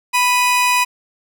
40% pulse tone pair together, 987.8 / 2489 Hz, B5 / D#7, 0 / 0 cents, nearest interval octave + major third, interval 1600 cents, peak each -14 / -16 dBFS, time 0.13-0.85 s, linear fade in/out 20 ms, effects none

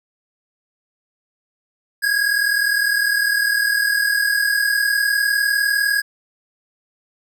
square tone pair together, 1621 / 1660.8 Hz, G#6 / G#6, -42 / 0 cents, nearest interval unison, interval 42 cents, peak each -22 / -18 dBFS, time 2.02-6.02 s, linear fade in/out 20 ms, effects none

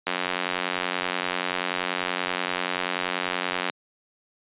click train, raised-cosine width 0.3 ms, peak -8 dBFS, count 329, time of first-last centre 0.07-3.698 s, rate 90.4 Hz, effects high-pass 200 Hz 12 dB/octave + resampled to 8000 Hz

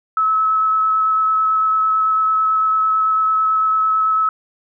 sine tone with vibrato, 1295 Hz, E6, 31 cents flat, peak -13 dBFS, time 0.17-4.29 s, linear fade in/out 2 ms, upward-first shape square, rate 9 Hz, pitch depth 8 cents each way, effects none

